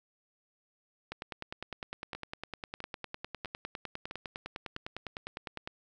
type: two click trains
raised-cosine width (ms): 0.3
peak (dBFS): -24 / -22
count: 5 / 46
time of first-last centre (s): 2.15-4.764 / 1.12-5.675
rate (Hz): 1.53 / 9.88
effects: none